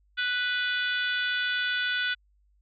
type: harmonic tone with a mistuned harmonic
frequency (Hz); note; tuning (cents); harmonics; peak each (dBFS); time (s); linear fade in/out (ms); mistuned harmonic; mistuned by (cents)
493.9; B4; 0; 3 / 4 / 5 / 6 / 7 / 8 / 9; -27 / -38 / -37 / -36 / -33 / -44 / -47; 0.17-2.15; 20; 9; +25
effects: added 50 Hz sine -62 dBFS peak until 2.61 s